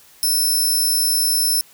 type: tone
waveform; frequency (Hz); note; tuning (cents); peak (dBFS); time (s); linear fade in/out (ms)
10% pulse; 5310; E8; +12; -10; 0.23-1.61; 0
effects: white hiss -49 dBFS RMS until 1.73 s